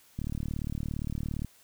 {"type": "click train", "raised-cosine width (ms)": 5, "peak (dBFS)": -21, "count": 48, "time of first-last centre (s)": [0.19, 1.447], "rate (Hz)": 37.4, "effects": ["white hiss -60 dBFS RMS until 1.63 s"]}